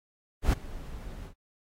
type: noise with ADSR envelope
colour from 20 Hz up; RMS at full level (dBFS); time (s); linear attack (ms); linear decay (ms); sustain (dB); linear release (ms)
brown; -19; 0.42-1.34; 110; 6; -21; 84
effects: AAC 48 kbps